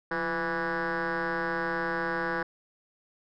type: tone with frequency modulation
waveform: sine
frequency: 989 Hz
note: B5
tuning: 2 cents sharp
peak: -25 dBFS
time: 0.11-2.43 s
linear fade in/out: 5 ms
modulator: 162 Hz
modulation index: 4.7
effects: tanh soft clip ceiling -26 dBFS